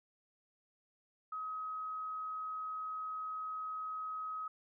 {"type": "tone", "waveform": "sine", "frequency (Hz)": 1269, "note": "D#6", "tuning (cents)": 34, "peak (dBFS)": -38, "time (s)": [1.32, 4.48], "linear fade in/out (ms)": 5, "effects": []}